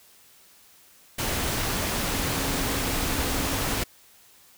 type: tone in noise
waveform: sine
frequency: 271.7 Hz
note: C#4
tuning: 35 cents flat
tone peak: -35 dBFS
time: 2.11-3.78 s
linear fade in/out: 10 ms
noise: pink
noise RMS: -27 dBFS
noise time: 1.18-3.84 s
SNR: -11 dB
effects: white hiss -55 dBFS RMS until 4.57 s